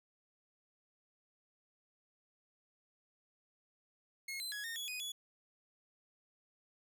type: tone with pitch steps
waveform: sawtooth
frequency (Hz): 2162 / 4066 / 1674 / 1835 / 3379 / 2490 / 3400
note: C#7 / B7 / G#6 / A#6 / G#7 / D#7 / G#7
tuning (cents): -44 / +50 / +13 / -28 / +29 / +1 / +40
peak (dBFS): -37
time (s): 4.28-5.12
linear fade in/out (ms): 5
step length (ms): 120
effects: none